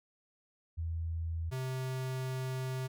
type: tone pair in turn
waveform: sine / square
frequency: 82.41 / 130.06 Hz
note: E2 / C3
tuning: 0 / -10 cents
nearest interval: minor sixth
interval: 790 cents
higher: second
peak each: -33 / -35 dBFS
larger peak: first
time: 0.77-1.51 / 1.51-2.88 s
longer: second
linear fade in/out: 20 ms
effects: none